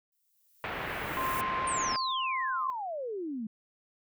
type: noise with exponential growth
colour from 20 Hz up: violet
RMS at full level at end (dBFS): -38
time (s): 0.12-1.41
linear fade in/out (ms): 2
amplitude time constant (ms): 280
type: low-pass noise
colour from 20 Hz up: white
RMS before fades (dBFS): -36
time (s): 0.64-1.96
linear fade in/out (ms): 0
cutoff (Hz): 2300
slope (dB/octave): 24
type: tone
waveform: sine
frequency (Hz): 1046.5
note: C6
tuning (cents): 0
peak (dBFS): -30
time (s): 1.17-2.7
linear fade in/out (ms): 0
type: exponential sweep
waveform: sine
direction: down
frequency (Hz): 9010 to 208.2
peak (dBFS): -33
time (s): 1.67-3.47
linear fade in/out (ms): 5
effects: none